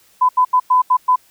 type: tone bursts at uneven times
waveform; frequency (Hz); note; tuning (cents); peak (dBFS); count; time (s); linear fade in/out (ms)
sine; 1006; B5; +32; -9; 6; 0.21-0.29 / 0.37-0.45 / 0.53-0.6 / 0.7-0.82 / 0.9-0.97 / 1.08-1.16; 10
effects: white hiss -53 dBFS RMS until 1.3 s